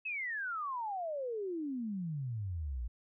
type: exponential sweep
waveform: sine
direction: down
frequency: 2637 to 55 Hz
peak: -35 dBFS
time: 0.05-2.88 s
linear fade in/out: 10 ms
effects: none